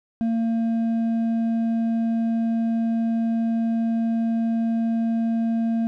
sine tone with hard clipping, 228.1 Hz, A#3, 37 cents flat, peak -21 dBFS, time 0.21-5.87 s, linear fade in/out 0 ms, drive 4 dB, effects none

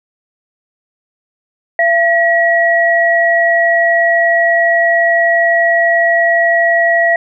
sine tone pair together, 677.8 / 1917 Hz, E5 / A#6, +48 / +48 cents, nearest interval octave + tritone, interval 1800 cents, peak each -11 dBFS, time 1.79-7.16 s, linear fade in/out 2 ms, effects none

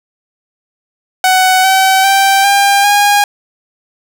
sawtooth tone with pitch steps, 747 / 764 / 781.4 / 799.2 / 817.4 Hz, F#5 / G5 / G5 / G5 / G#5, +16 / -45 / -6 / +33 / -28 cents, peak -3 dBFS, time 1.24-3.24 s, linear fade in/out 2 ms, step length 400 ms, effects none

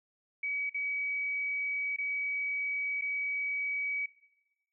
sine tone with dropouts, 2272 Hz, C#7, 42 cents sharp, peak -31 dBFS, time 0.43-4.06 s, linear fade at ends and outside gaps 5 ms, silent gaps 0.696-0.744 / 1.963-1.984 / 3.012-3.02 s, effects noise-tail reverb RT60 1.0 s tail -17 dB re dry

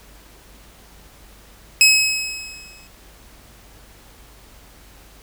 20% pulse tone with exponential decay, 2562 Hz, E7, 50 cents flat, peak -3 dBFS, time 1.81-2.87 s, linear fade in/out 1 ms, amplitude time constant 230 ms, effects added 50 Hz sine -48 dBFS peak until 5.22 s + pink hiss -48 dBFS RMS until 5.22 s

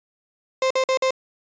35% pulse tone bursts, 523.3 Hz, C5, in tune, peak -16 dBFS, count 4, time 0.62-1.107 s, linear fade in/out 2 ms, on 85 ms, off 49 ms, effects resampled to 16000 Hz

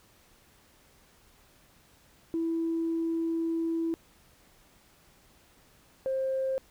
sine tone pair in turn, 329.6 / 529.6 Hz, E4 / C5, 0 / +21 cents, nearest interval minor sixth, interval 821 cents, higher second, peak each -26 dBFS, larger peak neither, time 2.34-3.94 / 6.06-6.58 s, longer first, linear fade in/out 0 ms, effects tanh soft clip ceiling -22 dBFS + pink hiss -61 dBFS RMS until 6.7 s

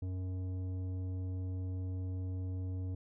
triangle tone with tanh clipping, 92.5 Hz, F#2, in tune, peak -37 dBFS, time 0.02-2.95 s, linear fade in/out 5 ms, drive 15 dB, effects none

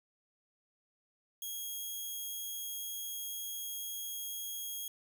5% pulse tone, 3282 Hz, G#7, 21 cents flat, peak -30 dBFS, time 1.42-4.88 s, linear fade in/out 2 ms, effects 11-bit

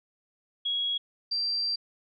sine tone pair in turn, 3319 / 4709 Hz, G#7 / D8, -2 / +4 cents, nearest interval tritone, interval 606 cents, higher second, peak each -26 dBFS, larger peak neither, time 0.65-0.98 / 1.31-1.76 s, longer second, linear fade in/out 10 ms, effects none

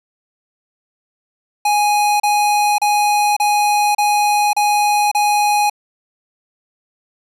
square tone bursts, 830.6 Hz, G#5, in tune, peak -13 dBFS, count 7, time 1.65-5.698 s, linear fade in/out 5 ms, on 550 ms, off 33 ms, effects resampled to 32000 Hz + 8-bit

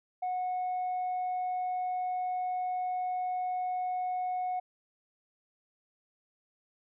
sine tone, 732 Hz, F#5, 19 cents flat, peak -28 dBFS, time 0.22-4.6 s, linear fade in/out 10 ms, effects tanh soft clip ceiling -28 dBFS

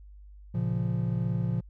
triangle chord, Bb minor, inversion none, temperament equal with one note detuned, 116.54 / 138.59 / 173.01 Hz, Bb2 / Db3 / F3, 0 / 0 / -16 cents, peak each -27 / -31 / -28 dBFS, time 0.54-1.61 s, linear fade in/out 10 ms, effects added 50 Hz sine -46 dBFS peak until 1.69 s

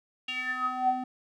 square tone with band-pass filter sweep, 254.4 Hz, C4, 48 cents flat, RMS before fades -30 dBFS, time 0.28-1.04 s, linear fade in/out 5 ms, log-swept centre 2900 to 530 Hz, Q 9.2, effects none

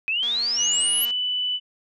sine exponential sweep, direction up, 2489 to 11970 Hz, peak -21 dBFS, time 0.08-1.05 s, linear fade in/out 0 ms
click train, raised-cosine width 0.2 ms, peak -24 dBFS, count 209, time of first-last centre 0.23-1.108 s, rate 237 Hz
sine tone with pitch glide, 2900 to 2985 Hz, F#7 to F#7, -35 to +15 cents, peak -22 dBFS, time 0.56-1.6 s, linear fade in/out 50 ms, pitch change +50 cents, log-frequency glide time 0.91-1.09 s
effects none

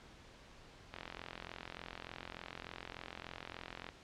click train, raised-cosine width 0.3 ms, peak -28 dBFS, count 129, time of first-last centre 0.94-3.889 s, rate 43.4 Hz, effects pink hiss -58 dBFS RMS until 4.03 s + low-pass 5000 Hz 12 dB/octave

